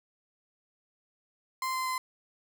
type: tone with pitch steps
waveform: 35% pulse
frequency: 1041 / 1035 / 1029 Hz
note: C6 / C6 / C6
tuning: -9 / -19 / -29 cents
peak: -28 dBFS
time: 1.62-1.98 s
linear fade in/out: 2 ms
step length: 120 ms
effects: none